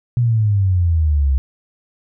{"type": "exponential sweep", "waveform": "sine", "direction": "down", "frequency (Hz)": [123.47, 65.41], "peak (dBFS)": -12, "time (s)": [0.17, 1.38], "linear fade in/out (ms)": 0, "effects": []}